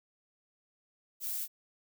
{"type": "noise", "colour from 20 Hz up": "violet", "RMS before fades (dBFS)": -36, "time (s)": [1.2, 1.48], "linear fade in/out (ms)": 50, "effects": []}